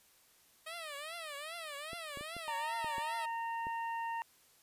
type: tone with vibrato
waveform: 10% pulse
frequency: 622.3 Hz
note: D#5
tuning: in tune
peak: -34 dBFS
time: 0.66-3.26 s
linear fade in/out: 10 ms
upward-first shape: triangle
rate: 2.5 Hz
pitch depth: 200 cents each way
type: clicks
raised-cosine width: 2 ms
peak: -34 dBFS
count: 7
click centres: 1.932 / 2.173 / 2.21 / 2.366 / 2.845 / 2.982 / 3.669 s
type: harmonic tone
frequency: 920 Hz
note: A#5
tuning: 23 cents flat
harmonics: 1 / 2 / 3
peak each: -36 / -45 / -51 dBFS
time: 2.48-4.22 s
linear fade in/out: 0 ms
effects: white hiss -66 dBFS RMS until 4.62 s + resampled to 32000 Hz